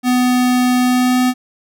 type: tone with pitch glide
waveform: square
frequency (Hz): 249.6 to 251.8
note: B3 to B3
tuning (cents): +19 to +34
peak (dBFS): -12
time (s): 0.03-1.34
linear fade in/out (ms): 50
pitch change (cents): +15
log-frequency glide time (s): 0.83-1.19
effects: none